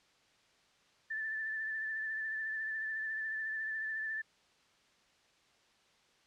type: tone with vibrato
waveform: sine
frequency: 1760 Hz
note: A6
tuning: in tune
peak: -35 dBFS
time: 1.1-4.22 s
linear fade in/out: 10 ms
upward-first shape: sine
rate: 14 Hz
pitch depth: 26 cents each way
effects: white hiss -68 dBFS RMS until 6.26 s + low-pass 5000 Hz 12 dB/octave